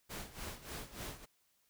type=noise with tremolo; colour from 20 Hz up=pink; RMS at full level=-43 dBFS; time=0.09-1.26 s; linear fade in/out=20 ms; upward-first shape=sine; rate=3.4 Hz; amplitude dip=80%; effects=white hiss -75 dBFS RMS until 1.69 s